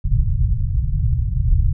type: low-pass noise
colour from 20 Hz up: pink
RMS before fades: -17 dBFS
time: 0.04-1.73 s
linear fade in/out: 10 ms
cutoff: 140 Hz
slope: 48 dB/octave
effects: none